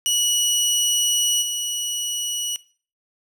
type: tone with level steps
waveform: 20% pulse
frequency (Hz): 2930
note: F#7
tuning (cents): -18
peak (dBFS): -13 / -19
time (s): 0.06-2.56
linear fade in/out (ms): 0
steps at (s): 1.41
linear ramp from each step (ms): 20
effects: noise-tail reverb RT60 0.4 s tail -18 dB re dry